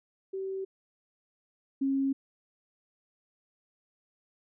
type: tone pair in turn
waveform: sine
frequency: 384.2 / 271.7 Hz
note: G4 / C#4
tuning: -35 / -35 cents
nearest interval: tritone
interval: 600 cents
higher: first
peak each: -32 / -25 dBFS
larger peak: second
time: 0.33-0.65 / 1.81-2.13 s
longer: neither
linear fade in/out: 10 ms
effects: none